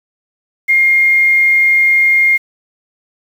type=tone with quantisation; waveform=sine; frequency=2126 Hz; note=C7; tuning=27 cents sharp; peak=-7 dBFS; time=0.68-2.38 s; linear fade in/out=20 ms; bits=6; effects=none